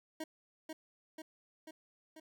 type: tone with echo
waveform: 25% pulse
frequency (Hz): 315.6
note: D#4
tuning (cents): +25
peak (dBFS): -35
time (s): 0.2-0.24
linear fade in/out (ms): 5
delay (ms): 490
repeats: 4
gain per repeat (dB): -3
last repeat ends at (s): 2.2
effects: none